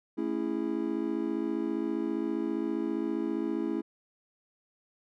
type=chord; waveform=triangle; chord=A major seventh; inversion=none; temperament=just; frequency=220 / 275 / 330 / 412.5 Hz; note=A3 / C#4 / E4 / G#4; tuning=0 / -14 / +2 / -12 cents; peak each=-34 / -32 / -30 / -36 dBFS; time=0.17-3.82 s; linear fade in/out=20 ms; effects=none